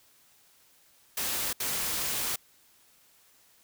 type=noise bursts at uneven times; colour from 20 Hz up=white; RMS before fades=-31 dBFS; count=2; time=1.17-1.53 / 1.6-2.36 s; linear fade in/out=5 ms; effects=white hiss -62 dBFS RMS until 3.63 s